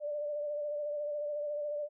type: tone with vibrato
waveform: sine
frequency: 590 Hz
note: D5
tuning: 8 cents sharp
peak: -33 dBFS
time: 0-1.89 s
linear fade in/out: 50 ms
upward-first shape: sine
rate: 14 Hz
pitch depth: 31 cents each way
effects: none